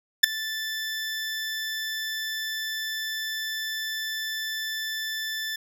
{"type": "tone with ADSR envelope", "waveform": "20% pulse", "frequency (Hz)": 1760, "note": "A6", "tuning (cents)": 0, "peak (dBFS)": -3, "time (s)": [0.23, 5.56], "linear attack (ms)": 11, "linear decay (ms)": 5, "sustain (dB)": -21, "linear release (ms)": 4, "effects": []}